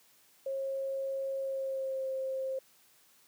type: tone with pitch glide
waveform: sine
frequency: 540 to 529.2 Hz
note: C#5 to C5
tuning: -45 to +20 cents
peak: -32 dBFS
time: 0.46-2.59 s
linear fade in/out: 5 ms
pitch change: -35 cents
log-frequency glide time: 1.39-2.07 s
effects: white hiss -64 dBFS RMS until 3.27 s + high-pass 100 Hz 12 dB/octave

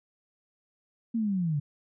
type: linear sweep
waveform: sine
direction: down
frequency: 234.8 to 138.59 Hz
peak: -25 dBFS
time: 1.14-1.6 s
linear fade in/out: 10 ms
effects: none

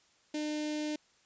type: tone with notch filter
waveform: sawtooth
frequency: 302.2 Hz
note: D4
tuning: 50 cents sharp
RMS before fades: -35 dBFS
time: 0.34-0.96 s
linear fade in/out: 5 ms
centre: 1200 Hz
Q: 0.79
effects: white hiss -67 dBFS RMS until 1.25 s + resampled to 16000 Hz

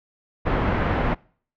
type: low-pass noise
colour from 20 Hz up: pink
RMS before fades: -22 dBFS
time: 0.45-1.15 s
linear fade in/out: 20 ms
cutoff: 1800 Hz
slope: 12 dB/octave
effects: noise-tail reverb RT60 0.5 s tail -25 dB re dry + low-pass 3000 Hz 12 dB/octave

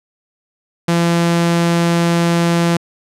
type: tone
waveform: sawtooth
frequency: 170 Hz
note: F3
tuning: 46 cents flat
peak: -8 dBFS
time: 0.88-2.77 s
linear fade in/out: 5 ms
effects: low-pass 10000 Hz 12 dB/octave

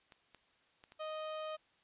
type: clicks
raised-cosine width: 0.2 ms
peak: -37 dBFS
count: 4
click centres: 0.122 / 0.347 / 0.839 / 0.921 s
type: tone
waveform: 30% pulse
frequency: 622.3 Hz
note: D#5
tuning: in tune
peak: -37 dBFS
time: 0.99-1.57 s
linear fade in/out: 20 ms
effects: white hiss -71 dBFS RMS until 1.83 s + resampled to 8000 Hz

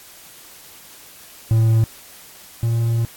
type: tone pair in turn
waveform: triangle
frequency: 112.3 / 115.66 Hz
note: A2 / A#2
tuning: +36 / -13 cents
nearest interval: minor second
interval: 51 cents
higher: second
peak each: -10 / -14 dBFS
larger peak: first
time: 1.51-1.84 / 2.63-3.05 s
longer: second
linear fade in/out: 0 ms
effects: white hiss -43 dBFS RMS until 3.16 s + AAC 64 kbps

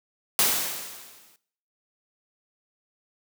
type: noise with exponential decay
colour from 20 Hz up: white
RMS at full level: -19 dBFS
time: 0.39-1.36 s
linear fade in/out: 1 ms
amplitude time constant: 210 ms
effects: noise-tail reverb RT60 0.6 s tail -19 dB re dry + high-pass 150 Hz 12 dB/octave

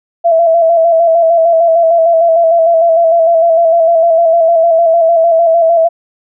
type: tone with vibrato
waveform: sine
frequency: 666 Hz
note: E5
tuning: 18 cents sharp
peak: -5 dBFS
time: 0.24-5.89 s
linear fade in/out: 20 ms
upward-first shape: square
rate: 6.6 Hz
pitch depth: 37 cents each way
effects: none

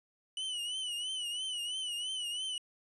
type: tone with vibrato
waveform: 45% pulse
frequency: 2964 Hz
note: F#7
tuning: 2 cents sharp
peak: -35 dBFS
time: 0.37-2.58 s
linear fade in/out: 2 ms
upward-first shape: triangle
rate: 3 Hz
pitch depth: 95 cents each way
effects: resampled to 24000 Hz

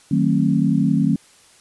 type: chord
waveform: sine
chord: D# diminished seventh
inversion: none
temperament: just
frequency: 155.56 / 186.68 / 224 / 268.8 Hz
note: D#3 / F#3 / A3 / C4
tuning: 0 / +16 / +31 / +47 cents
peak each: -20 dBFS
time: 0.11-1.16 s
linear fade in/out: 5 ms
effects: white hiss -51 dBFS RMS until 1.6 s + resampled to 24000 Hz

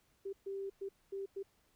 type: tone bursts at uneven times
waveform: sine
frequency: 392 Hz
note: G4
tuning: in tune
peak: -38 dBFS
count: 5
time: 0.25-0.33 / 0.46-0.7 / 0.81-0.89 / 1.12-1.26 / 1.36-1.43 s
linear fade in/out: 10 ms
effects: pink hiss -73 dBFS RMS until 1.75 s

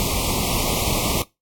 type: band-stop noise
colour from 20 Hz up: pink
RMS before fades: -22 dBFS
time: 0-1.22 s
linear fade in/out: 0 ms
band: 1200 to 2100 Hz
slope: 96 dB/octave
effects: noise-tail reverb RT60 0.2 s tail -19 dB re dry + AAC 64 kbps

